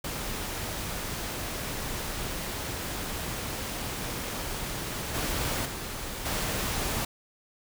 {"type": "noise with level steps", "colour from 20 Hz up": "pink", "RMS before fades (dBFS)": [-34, -30, -36, -30], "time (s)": [0.04, 7.05], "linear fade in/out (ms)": 5, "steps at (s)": [5.14, 5.65, 6.25], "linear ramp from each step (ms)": 10, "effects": []}